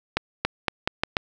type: accelerating click train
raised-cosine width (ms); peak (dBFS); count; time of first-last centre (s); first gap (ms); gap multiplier
0.3; -5; 6; 0.17-1.168; 280; 0.83
effects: none